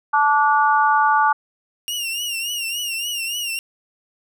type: harmonic tone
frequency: 290.7 Hz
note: D4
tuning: 18 cents flat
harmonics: 3 / 4 / 5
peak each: -16 / -18 / -20 dBFS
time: 0.13-1.33 s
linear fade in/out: 10 ms
type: tone with vibrato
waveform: sawtooth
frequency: 2812 Hz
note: F7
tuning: 11 cents sharp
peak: -20 dBFS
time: 1.88-3.59 s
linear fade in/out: 0 ms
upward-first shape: triangle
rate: 3.5 Hz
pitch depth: 97 cents each way
effects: none